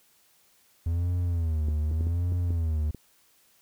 triangle tone with vibrato, 81.9 Hz, E2, 11 cents flat, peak -22 dBFS, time 0.86-2.91 s, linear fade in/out 5 ms, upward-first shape sine, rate 0.85 Hz, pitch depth 140 cents each way
clicks, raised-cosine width 3 ms, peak -25 dBFS, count 7, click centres 1.685 / 1.914 / 2.009 / 2.069 / 2.322 / 2.506 / 2.947 s
effects white hiss -63 dBFS RMS until 3.61 s

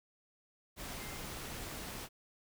sine tone in noise, 2093 Hz, C7, in tune, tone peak -53 dBFS, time 0.96-1.21 s, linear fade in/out 50 ms, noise pink, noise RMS -44 dBFS, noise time 0.76-2.09 s, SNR -12 dB, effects none

